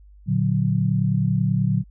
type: chord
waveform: sine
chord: Bb augmented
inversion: none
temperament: equal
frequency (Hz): 116.54 / 146.83 / 185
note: Bb2 / D3 / F#3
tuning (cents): 0 / 0 / 0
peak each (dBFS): -22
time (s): 0.26-1.84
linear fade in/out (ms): 50
effects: added 50 Hz sine -45 dBFS peak until 1.9 s